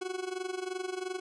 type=tone with amplitude modulation; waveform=40% pulse; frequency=370 Hz; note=F#4; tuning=in tune; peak=-30 dBFS; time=0.01-1.2 s; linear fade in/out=10 ms; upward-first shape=sine; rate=22.9 Hz; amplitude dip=80%; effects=resampled to 22050 Hz